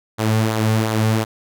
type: tone with flanger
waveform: sawtooth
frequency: 110 Hz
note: A2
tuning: in tune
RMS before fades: -18 dBFS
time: 0.18-1.25 s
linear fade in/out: 20 ms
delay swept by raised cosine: 0.36 to 3.16 ms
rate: 2.8 Hz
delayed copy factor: -0.5
effects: none